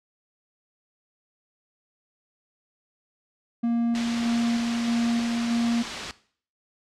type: tone with tremolo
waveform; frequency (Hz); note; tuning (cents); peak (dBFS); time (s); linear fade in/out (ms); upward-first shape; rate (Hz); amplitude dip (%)
triangle; 234.1; A#3; +8; -19; 3.63-5.83; 10; square; 1.6; 30
type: low-pass noise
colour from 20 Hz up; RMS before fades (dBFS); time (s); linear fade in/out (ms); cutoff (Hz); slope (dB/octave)
white; -36; 3.95-6.11; 0; 4700; 12
effects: noise-tail reverb RT60 0.5 s tail -18 dB re dry + low-pass 8000 Hz 12 dB/octave